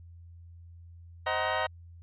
25% pulse chord, C half-diminished seventh, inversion none, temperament just, 523.3 / 627.9 / 753.5 / 941.9 Hz, C5 / Eb5 / Gb5 / Bb5, 0 / +16 / +31 / +18 cents, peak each -32 / -28 / -30 / -29 dBFS, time 1.26-1.67 s, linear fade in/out 10 ms, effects added 85 Hz sine -47 dBFS peak until 2.02 s + resampled to 8000 Hz

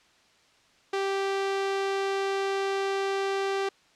sawtooth tone, 391.3 Hz, G4, 3 cents flat, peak -22 dBFS, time 0.93-3.69 s, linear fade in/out 5 ms, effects white hiss -61 dBFS RMS until 3.95 s + low-pass 5000 Hz 12 dB/octave

